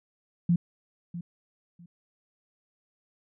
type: tone with echo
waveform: sine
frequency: 172.4 Hz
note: F3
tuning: 22 cents flat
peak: -19 dBFS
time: 0.49-0.56 s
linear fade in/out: 5 ms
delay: 650 ms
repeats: 2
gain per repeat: -14 dB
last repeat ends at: 1.86 s
effects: none